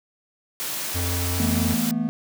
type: high-pass noise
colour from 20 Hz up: white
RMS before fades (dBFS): -29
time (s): 0.6-1.91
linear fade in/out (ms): 0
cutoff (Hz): 120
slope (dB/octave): 96
type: tone with pitch glide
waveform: square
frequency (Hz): 88.1 to 88.82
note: F2 to F2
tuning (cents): +16 to +30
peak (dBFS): -25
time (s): 0.94-1.75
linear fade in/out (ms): 20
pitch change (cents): +14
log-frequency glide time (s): 1.25-1.38
type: chord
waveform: triangle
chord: E suspended fourth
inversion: none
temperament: equal with one note detuned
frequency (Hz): 164.81 / 220 / 242.8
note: E3 / A3 / B3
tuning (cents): 0 / 0 / -29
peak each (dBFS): -28 / -23 / -23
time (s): 1.4-2.09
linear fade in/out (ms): 0
effects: none